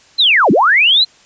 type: linear two-way sweep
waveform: sine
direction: down then up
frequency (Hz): 4186 to 160 to 4186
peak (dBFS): -7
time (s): 0.18-1.05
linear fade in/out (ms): 20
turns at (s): 0.51
effects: white hiss -47 dBFS RMS until 1.25 s + resampled to 16000 Hz